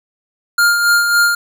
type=tone with tremolo; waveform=square; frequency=1406 Hz; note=F6; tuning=11 cents sharp; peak=-9 dBFS; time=0.58-1.35 s; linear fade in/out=5 ms; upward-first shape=sine; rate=3.6 Hz; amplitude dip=45%; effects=none